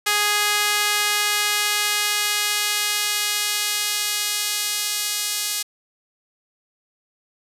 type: tone with high-pass filter sweep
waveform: sawtooth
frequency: 415.3 Hz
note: G#4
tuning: in tune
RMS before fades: -22 dBFS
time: 0.06-5.63 s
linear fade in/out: 10 ms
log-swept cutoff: 1500 to 4300 Hz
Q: 0.71
effects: resampled to 32000 Hz + 7-bit